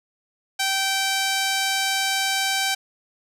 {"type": "tone with band-pass filter", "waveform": "sawtooth", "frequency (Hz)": 776, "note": "G5", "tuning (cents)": -18, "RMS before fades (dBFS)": -23, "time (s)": [0.59, 2.75], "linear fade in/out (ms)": 10, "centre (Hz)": 4900, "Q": 0.59, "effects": []}